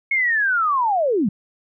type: linear sweep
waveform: sine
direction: down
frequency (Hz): 2195 to 171.4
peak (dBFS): -16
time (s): 0.11-1.29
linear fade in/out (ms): 5
effects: none